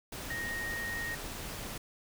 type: tone in noise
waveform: sine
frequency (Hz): 1864.7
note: A#6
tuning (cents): 0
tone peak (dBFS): -35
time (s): 0.3-1.15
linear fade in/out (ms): 5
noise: pink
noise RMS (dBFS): -41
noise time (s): 0.12-1.78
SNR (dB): +3
effects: none